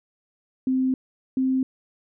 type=tone pair in turn; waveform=sine; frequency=260 / 261.4 Hz; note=C4 / C4; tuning=-11 / -1 cents; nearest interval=unison; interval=10 cents; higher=second; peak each=-19 dBFS; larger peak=neither; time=0.67-0.94 / 1.37-1.63 s; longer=first; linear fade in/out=2 ms; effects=none